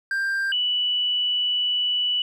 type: tone pair in turn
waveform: triangle / sine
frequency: 1586 / 2960 Hz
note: G6 / F#7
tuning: +20 / 0 cents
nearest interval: major seventh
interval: 1080 cents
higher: second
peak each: -20 dBFS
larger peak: neither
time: 0.11-0.52 / 0.52-2.22 s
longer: second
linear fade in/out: 2 ms
effects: none